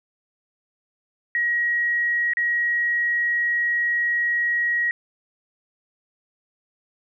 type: tone with dropouts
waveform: sine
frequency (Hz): 1900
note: A#6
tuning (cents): +33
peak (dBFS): -19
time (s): 1.35-4.91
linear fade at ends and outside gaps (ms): 1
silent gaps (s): 2.335-2.37
effects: none